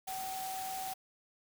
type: tone in noise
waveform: sine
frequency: 761 Hz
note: F#5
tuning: 48 cents sharp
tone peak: -38 dBFS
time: 0.07-0.94 s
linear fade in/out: 10 ms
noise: white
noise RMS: -44 dBFS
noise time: 0.07-0.94 s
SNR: +3 dB
effects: none